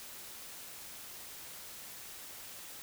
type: silence
effects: white hiss -48 dBFS RMS until 2.82 s